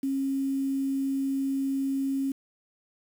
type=tone with quantisation; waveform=sine; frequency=271.5 Hz; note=C#4; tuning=36 cents flat; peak=-25 dBFS; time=0.03-2.32 s; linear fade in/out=5 ms; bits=8; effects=none